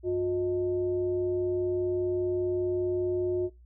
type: tone with frequency modulation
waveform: sine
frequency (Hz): 360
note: F#4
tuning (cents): -47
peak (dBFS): -25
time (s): 0.03-3.5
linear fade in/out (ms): 50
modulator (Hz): 265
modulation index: 0.42
effects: noise-tail reverb RT60 0.2 s tail -21 dB re dry + added 60 Hz sine -51 dBFS peak until 3.65 s